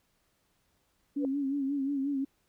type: tone with exponential growth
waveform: sine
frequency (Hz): 495.5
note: B4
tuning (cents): +6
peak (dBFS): -28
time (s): 1.15-1.25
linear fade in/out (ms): 1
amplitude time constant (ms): 20
type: tone with vibrato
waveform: sine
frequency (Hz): 277.2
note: C#4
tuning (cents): 0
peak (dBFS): -28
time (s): 1.16-2.25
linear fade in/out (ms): 10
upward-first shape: sine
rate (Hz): 5.6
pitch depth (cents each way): 66
effects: pink hiss -73 dBFS RMS until 2.48 s